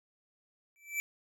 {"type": "tone with exponential growth", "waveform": "square", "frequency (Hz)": 2324, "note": "D7", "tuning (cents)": -19, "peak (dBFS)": -29, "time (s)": [0.76, 1], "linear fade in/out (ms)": 0, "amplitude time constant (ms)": 52, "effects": []}